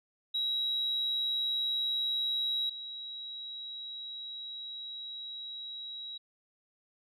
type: tone pair in turn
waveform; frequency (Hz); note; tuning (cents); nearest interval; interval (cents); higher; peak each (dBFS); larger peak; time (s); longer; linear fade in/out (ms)
sine; 3860 / 3860; B7 / B7; -40 / -40; unison; 0; neither; -28 / -39; first; 0.34-2.7 / 2.7-6.18; second; 10
effects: tanh soft clip ceiling -24 dBFS